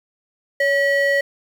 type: ring-modulated tone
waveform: triangle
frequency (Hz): 1246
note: D#6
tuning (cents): +2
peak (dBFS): -10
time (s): 0.6-1.21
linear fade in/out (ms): 5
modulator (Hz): 684
effects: 7-bit